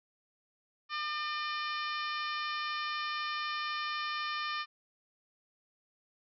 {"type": "harmonic tone", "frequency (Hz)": 602, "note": "D5", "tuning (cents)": 43, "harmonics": [2, 3, 4, 5, 6, 7, 8, 9], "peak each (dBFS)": [-36, -40, -42, -44, -46, -47, -48, -49], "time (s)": [0.89, 4.66], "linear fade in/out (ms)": 50, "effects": []}